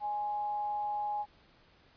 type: tone with amplitude modulation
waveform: sine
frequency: 830.6 Hz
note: G#5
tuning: in tune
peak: -30 dBFS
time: 0-1.26 s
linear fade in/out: 50 ms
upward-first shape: sine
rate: 227 Hz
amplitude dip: 30%
effects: pink hiss -63 dBFS RMS until 1.96 s + resampled to 11025 Hz